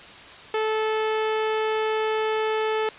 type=tone; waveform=sawtooth; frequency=436 Hz; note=A4; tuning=16 cents flat; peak=-18 dBFS; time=0.54-2.89 s; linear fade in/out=2 ms; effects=white hiss -43 dBFS RMS until 2.98 s + resampled to 8000 Hz